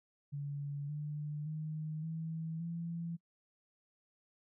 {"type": "tone with pitch steps", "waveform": "sine", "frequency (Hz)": [143.1, 149, 155.15, 161.55, 168.22], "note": ["D3", "D3", "D#3", "E3", "E3"], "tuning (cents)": [-45, 25, -5, -35, 35], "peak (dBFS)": -37, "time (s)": [0.32, 3.17], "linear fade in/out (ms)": 20, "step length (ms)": 570, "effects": ["noise-tail reverb RT60 0.1 s tail -26 dB re dry"]}